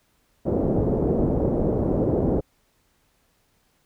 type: low-pass noise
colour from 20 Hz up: white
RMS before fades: -22 dBFS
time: 0.45-2.41 s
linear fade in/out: 20 ms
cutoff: 500 Hz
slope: 24 dB/octave
effects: pink hiss -66 dBFS RMS until 3.85 s